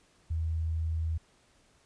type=tone; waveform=sine; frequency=80.8 Hz; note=E2; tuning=34 cents flat; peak=-28 dBFS; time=0.3-1.18 s; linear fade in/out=10 ms; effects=pink hiss -65 dBFS RMS until 1.85 s + resampled to 22050 Hz